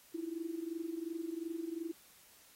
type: tone with amplitude modulation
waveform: sine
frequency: 330.5 Hz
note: E4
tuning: 5 cents sharp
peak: -34 dBFS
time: 0.14-1.92 s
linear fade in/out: 10 ms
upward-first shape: sine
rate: 22.8 Hz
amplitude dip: 80%
effects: white hiss -62 dBFS RMS until 2.55 s + AAC 48 kbps